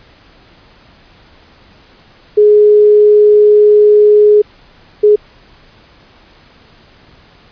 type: tone bursts at uneven times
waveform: sine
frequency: 419.1 Hz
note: G#4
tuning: 16 cents sharp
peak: -3 dBFS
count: 2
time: 2.37-4.42 / 5.03-5.16 s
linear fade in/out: 10 ms
effects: pink hiss -44 dBFS RMS until 7.51 s + resampled to 11025 Hz